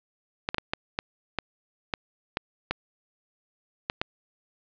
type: clicks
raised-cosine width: 0.3 ms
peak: -10 dBFS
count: 11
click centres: 0.489 / 0.545 / 0.583 / 0.735 / 0.989 / 1.387 / 1.938 / 2.371 / 2.71 / 3.899 / 4.015 s
effects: resampled to 11025 Hz + 8-bit